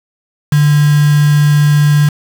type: tone with quantisation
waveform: sine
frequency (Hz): 147.5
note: D3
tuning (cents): +8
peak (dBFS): -6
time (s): 0.52-2.09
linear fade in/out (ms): 5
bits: 3
effects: none